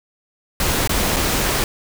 pink noise with dropouts, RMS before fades -19 dBFS, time 0.6-1.64 s, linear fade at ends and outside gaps 1 ms, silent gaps 0.875-0.894 / 1.162-1.166 s, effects none

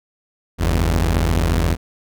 sawtooth tone pair together, 48.42 / 82.41 Hz, G1 / E2, -21 / 0 cents, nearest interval major sixth, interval 921 cents, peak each -14 dBFS, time 0.58-1.77 s, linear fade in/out 50 ms, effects none

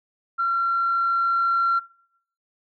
sine tone with level ramp, 1367 Hz, F6, 37 cents flat, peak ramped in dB -19 to -16 dBFS, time 0.38-1.8 s, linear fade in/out 20 ms, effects noise-tail reverb RT60 0.7 s tail -24 dB re dry + tanh soft clip ceiling -14 dBFS

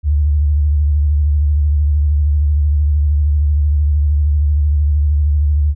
sine tone with vibrato, 73.7 Hz, D2, 7 cents sharp, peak -10 dBFS, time 0.03-5.75 s, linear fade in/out 50 ms, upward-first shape sine, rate 13 Hz, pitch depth 67 cents each way, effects none

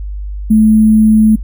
sine tone with sample-and-hold, 216.9 Hz, A3, 25 cents flat, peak -4 dBFS, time 0.5-1.36 s, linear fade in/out 10 ms, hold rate 11025 Hz, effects noise-tail reverb RT60 0.1 s tail -21 dB re dry + added 50 Hz sine -19 dBFS peak until 1.43 s

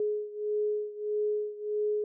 sine beating tone pair, 420 / 421.6 Hz, G#4 / G#4, +19 / +26 cents, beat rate 1.6 Hz, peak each -30 / -33 dBFS, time 0-2.04 s, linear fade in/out 2 ms, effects none

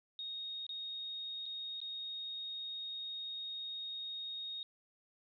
sine tone with dropouts, 3729 Hz, A#7, in tune, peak -40 dBFS, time 0.19-4.63 s, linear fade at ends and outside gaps 1 ms, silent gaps 0.666-0.692 / 1.457-1.462 / 1.803-1.815 s, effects none

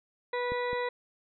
harmonic tone, 490 Hz, B4, 14 cents flat, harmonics 1 / 2 / 3 / 4 / 5 / 7 / 8, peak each -31 / -35 / -45 / -37 / -47 / -52 / -45 dBFS, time 0.33-0.89 s, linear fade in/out 5 ms
clicks, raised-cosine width 3 ms, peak -26 / -29 dBFS, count 2, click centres 0.52 / 0.731 s
effects none

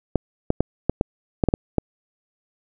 clicks, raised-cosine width 2 ms, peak -4 dBFS, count 9, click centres 0.157 / 0.504 / 0.606 / 0.896 / 1.011 / 1.438 / 1.487 / 1.539 / 1.783 s, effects none

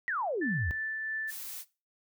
sine exponential sweep, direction down, 1975.5 to 68.8 Hz, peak -29 dBFS, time 0.08-0.71 s, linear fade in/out 0 ms
sine tone with tremolo, 1760 Hz, A6, in tune, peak -31 dBFS, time 0.41-1.31 s, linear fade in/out 10 ms, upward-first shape triangle, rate 3 Hz, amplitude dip 25%
blue noise, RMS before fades -41 dBFS, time 1.27-1.65 s, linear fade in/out 50 ms
effects noise-tail reverb RT60 0.3 s tail -19 dB re dry

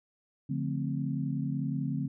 sine chord, D minor seventh, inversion none, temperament equal with one note detuned, 143.81 / 174.61 / 220 / 261.6 Hz, D3 / F3 / A3 / C4, -36 / 0 / 0 / 0 cents, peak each -32 / -37 / -37 / -35 dBFS, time 0.49-2.08 s, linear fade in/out 10 ms, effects none

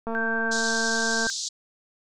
click train, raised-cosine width 1 ms, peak -18 dBFS, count 273, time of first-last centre 0.07-1.268 s, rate 227 Hz
sine tone, 1568 Hz, G6, in tune, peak -25 dBFS, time 0.15-1.3 s, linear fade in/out 0 ms
white band-pass noise, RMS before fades -31 dBFS, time 0.51-1.49 s, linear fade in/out 10 ms, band 3800 to 7100 Hz, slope 48 dB/octave
effects none

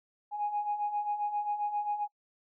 sine beating tone pair, 824 / 831.5 Hz, G#5 / G#5, -14 / +2 cents, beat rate 7.5 Hz, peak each -36 / -30 dBFS, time 0.31-2.08 s, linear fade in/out 50 ms, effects noise-tail reverb RT60 0.1 s tail -23 dB re dry + tanh soft clip ceiling -23 dBFS

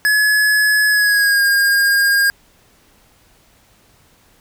square tone with pitch glide, 1700 to 1618.5 Hz, G#6 to G#6, +40 to -45 cents, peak -12 dBFS, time 0.05-2.3 s, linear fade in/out 0 ms, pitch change -85 cents, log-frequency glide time 0.88-1.43 s, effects pink hiss -53 dBFS RMS until 4.4 s

